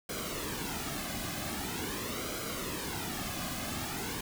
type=noise with flanger; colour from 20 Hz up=pink; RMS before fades=-37 dBFS; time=0.09-4.21 s; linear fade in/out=5 ms; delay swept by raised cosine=1.1 to 2.2 ms; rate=0.44 Hz; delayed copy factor=-0.65; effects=none